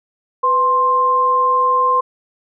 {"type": "tone pair together", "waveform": "sine", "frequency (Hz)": [498.7, 1051.5], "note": ["B4", "C6"], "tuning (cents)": [17, 8], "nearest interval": "octave + minor second", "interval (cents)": 1291, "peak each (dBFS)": [-21, -12], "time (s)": [0.43, 2.01], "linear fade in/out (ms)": 10, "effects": []}